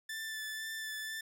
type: tone with vibrato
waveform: sawtooth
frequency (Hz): 1760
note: A6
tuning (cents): 0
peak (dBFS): -35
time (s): 0.09-1.21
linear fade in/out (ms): 5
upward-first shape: sine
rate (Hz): 2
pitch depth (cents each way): 16
effects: none